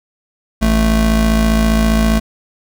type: tone pair together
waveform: square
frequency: 55 / 220 Hz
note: A1 / A3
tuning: 0 / 0 cents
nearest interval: 2 octaves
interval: 2400 cents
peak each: -14 dBFS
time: 0.61-2.2 s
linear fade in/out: 20 ms
effects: none